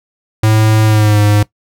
square tone with pitch glide, 109 to 104.02 Hz, A2 to G#2, -16 to +3 cents, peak -8 dBFS, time 0.43-1.43 s, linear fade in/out 5 ms, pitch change -81 cents, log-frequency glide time 0.85-1.2 s, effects noise-tail reverb RT60 0.1 s tail -19 dB re dry

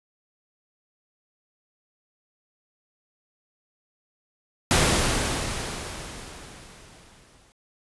pink noise with exponential decay, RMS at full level -18 dBFS, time 4.71-7.52 s, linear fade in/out 0 ms, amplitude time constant 610 ms, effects resampled to 24000 Hz

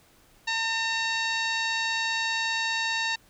harmonic tone with a mistuned harmonic, 905 Hz, A5, 48 cents sharp, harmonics 1 / 2 / 3 / 4 / 5 / 6 / 7 / 8, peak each -33 / -29 / -32 / -33 / -35 / -41 / -44 / -44 dBFS, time 0.47-3.16 s, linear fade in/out 10 ms, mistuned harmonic 4, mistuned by +78 cents, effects pink hiss -59 dBFS RMS until 3.29 s

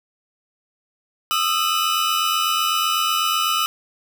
40% pulse tone cluster, 1234 / 1322 / 2973 Hz, D#6 / E6 / F#7, -15 / +5 / +8 cents, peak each -22 dBFS, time 1.31-3.66 s, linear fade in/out 0 ms, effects none

